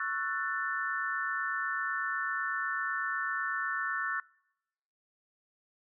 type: chord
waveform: sine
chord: F# minor seventh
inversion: second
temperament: just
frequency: 1110 / 1332 / 1480 / 1776 Hz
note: C#6 / E6 / F#6 / A6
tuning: +2 / +18 / 0 / +16 cents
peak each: -38 / -37 / -36 / -35 dBFS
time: 0-4.2 s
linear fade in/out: 2 ms
effects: noise-tail reverb RT60 0.9 s tail -26 dB re dry